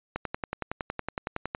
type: click train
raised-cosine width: 0.5 ms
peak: -15 dBFS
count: 16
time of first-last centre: 0.16-1.549 s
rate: 10.8 Hz
effects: resampled to 8000 Hz